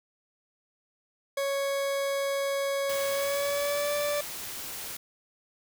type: tone with pitch glide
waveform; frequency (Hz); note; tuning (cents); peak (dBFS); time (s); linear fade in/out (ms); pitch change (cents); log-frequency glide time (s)
40% pulse; 554.4 to 584.3; C#5 to D5; 0 to -9; -26; 1.37-4.21; 5; +91; 3.1-3.94
type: noise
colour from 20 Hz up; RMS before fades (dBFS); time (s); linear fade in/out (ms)
white; -38; 2.89-4.97; 5
effects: none